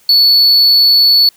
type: tone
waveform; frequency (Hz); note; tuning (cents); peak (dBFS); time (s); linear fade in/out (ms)
triangle; 4435; C#8; 0; -4; 0.09-1.29; 2
effects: white hiss -49 dBFS RMS until 1.36 s